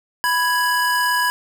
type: tone pair together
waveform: square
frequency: 989.2 / 1661.2 Hz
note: B5 / G#6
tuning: +3 / 0 cents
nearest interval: major sixth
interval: 897 cents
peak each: -20 dBFS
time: 0.24-1.3 s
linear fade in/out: 0 ms
effects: none